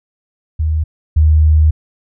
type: tone pair in turn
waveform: sine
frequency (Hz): 78.2 / 77.44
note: D#2 / D#2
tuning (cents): +9 / -8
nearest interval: unison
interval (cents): 17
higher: first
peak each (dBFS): -12 / -6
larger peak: second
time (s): 0.59-0.84 / 1.16-1.71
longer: second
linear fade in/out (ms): 10
effects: none